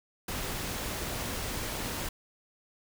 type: noise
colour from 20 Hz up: pink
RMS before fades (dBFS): -35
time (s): 0.28-2.09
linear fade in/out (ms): 5
effects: none